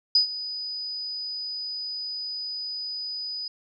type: tone with ADSR envelope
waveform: sine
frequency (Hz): 4975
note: D#8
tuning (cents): -1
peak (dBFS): -14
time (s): 0.15-3.48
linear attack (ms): 4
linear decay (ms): 110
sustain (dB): -16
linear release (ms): 4
effects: none